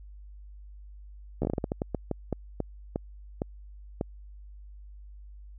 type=slowing click train; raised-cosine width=2 ms; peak=-15 dBFS; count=17; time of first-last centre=1.42-4.011 s; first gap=13 ms; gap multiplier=1.29; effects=added 50 Hz sine -44 dBFS peak until 5.58 s